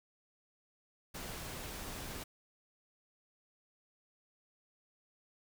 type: noise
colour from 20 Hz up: pink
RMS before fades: -44 dBFS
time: 1.14-2.24 s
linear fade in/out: 10 ms
effects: none